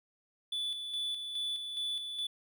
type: tone with tremolo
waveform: triangle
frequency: 3468 Hz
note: A7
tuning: 26 cents flat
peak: -31 dBFS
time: 0.52-2.27 s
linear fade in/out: 5 ms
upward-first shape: square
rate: 2.4 Hz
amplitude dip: 45%
effects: none